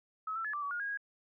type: tone with pitch steps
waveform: sine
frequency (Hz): 1285 / 1336 / 1712 / 1173 / 1137 / 1429 / 1635 / 1646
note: E6 / E6 / A6 / D6 / C#6 / F6 / G#6 / G#6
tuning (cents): -45 / +23 / -48 / -2 / +44 / +39 / -28 / -16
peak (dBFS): -34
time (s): 0.27-0.974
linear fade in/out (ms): 5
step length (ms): 88
effects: none